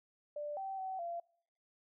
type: tone with pitch steps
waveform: sine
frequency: 590 / 773 / 759 / 685 Hz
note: D5 / G5 / F#5 / F5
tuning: +8 / -24 / +44 / -34 cents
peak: -38 dBFS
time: 0.36-1.2 s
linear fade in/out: 5 ms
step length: 210 ms
effects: noise-tail reverb RT60 0.6 s tail -23 dB re dry